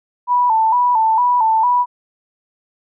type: tone with vibrato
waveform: sine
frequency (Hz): 932.3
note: A#5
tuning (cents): 0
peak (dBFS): -11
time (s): 0.27-1.86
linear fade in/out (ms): 50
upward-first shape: square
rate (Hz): 2.2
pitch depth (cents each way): 87
effects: none